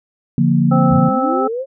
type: chord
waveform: sine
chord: Bb major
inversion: first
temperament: just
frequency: 145.68 / 174.81 / 233.1 Hz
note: D3 / F3 / Bb3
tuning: -14 / +2 / 0 cents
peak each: -15 dBFS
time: 0.38-1.09 s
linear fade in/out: 2 ms
type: harmonic tone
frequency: 261.6 Hz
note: C4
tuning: in tune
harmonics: 1 / 2 / 3 / 5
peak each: -20 / -20 / -20 / -20 dBFS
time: 0.71-1.48 s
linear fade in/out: 10 ms
type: linear sweep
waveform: sine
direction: up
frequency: 54.3 to 551 Hz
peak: -19 dBFS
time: 0.89-1.66 s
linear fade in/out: 50 ms
effects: none